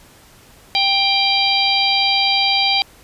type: harmonic tone with a mistuned harmonic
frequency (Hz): 791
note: G5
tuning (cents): +15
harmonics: 1 / 3 / 4 / 5 / 6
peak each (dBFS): -20 / -20 / -20 / -20 / -20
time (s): 0.75-2.82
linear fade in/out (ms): 0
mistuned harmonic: 5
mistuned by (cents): -23
effects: pink hiss -47 dBFS RMS until 3.03 s + resampled to 32000 Hz